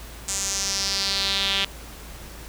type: tone with band-pass filter sweep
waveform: sawtooth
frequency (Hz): 196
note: G3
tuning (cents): 0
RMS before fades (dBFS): -25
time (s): 0.28-1.65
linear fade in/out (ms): 5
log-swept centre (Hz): 7400 to 3200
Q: 3.7
effects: added 55 Hz sine -40 dBFS peak until 2.48 s + pink hiss -42 dBFS RMS until 2.48 s